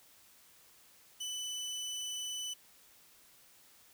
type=tone; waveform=25% pulse; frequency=2993 Hz; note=F#7; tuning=19 cents sharp; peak=-34 dBFS; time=1.2-2.54 s; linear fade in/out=10 ms; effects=white hiss -62 dBFS RMS until 3.93 s